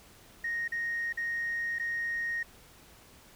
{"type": "tone with dropouts", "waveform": "sine", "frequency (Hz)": 1864.7, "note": "A#6", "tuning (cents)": 0, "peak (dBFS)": -29, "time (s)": [0.44, 2.43], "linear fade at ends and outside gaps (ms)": 5, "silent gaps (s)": [[0.679, 0.72], [1.127, 1.173], [1.786, 1.796]], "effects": ["tanh soft clip ceiling -26 dBFS", "pink hiss -56 dBFS RMS until 3.35 s"]}